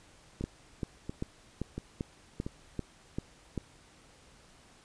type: two click trains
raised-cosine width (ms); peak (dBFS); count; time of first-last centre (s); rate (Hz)
3; -23 / -20; 4 / 9; 0.41-2.465 / 0.44-3.577; 1.46 / 2.55
effects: pink hiss -59 dBFS RMS until 4.84 s + resampled to 22050 Hz